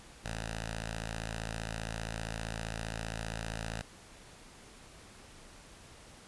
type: tone with notch filter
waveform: 5% pulse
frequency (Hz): 55.2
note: A1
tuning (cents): +6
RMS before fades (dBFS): -39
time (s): 0.24-3.82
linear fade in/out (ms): 10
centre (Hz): 350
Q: 0.54
effects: pink hiss -54 dBFS RMS until 6.27 s + resampled to 24000 Hz